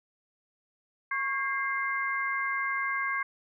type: tone cluster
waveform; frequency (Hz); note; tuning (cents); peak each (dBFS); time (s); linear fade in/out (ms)
sine; 1102 / 1614 / 2097; C#6 / G#6 / C7; -11 / -50 / +3; -32 / -32 / -32; 1.11-3.23; 5
effects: none